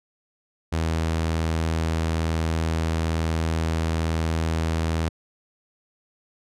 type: tone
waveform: sawtooth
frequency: 81.1 Hz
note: E2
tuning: 28 cents flat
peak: -18 dBFS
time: 0.72-5.09 s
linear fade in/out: 10 ms
effects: low-pass 9000 Hz 12 dB/octave